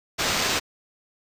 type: noise with sample-and-hold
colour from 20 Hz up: violet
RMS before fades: -24 dBFS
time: 0.18-0.6 s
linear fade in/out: 20 ms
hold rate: 11025 Hz
effects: resampled to 32000 Hz